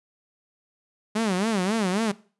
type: tone with vibrato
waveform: sawtooth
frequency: 202.9 Hz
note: G#3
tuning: 40 cents flat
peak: -18 dBFS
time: 1.15-2.12 s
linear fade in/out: 10 ms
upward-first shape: sine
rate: 3.7 Hz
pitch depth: 210 cents each way
effects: noise-tail reverb RT60 0.4 s tail -20 dB re dry + resampled to 24000 Hz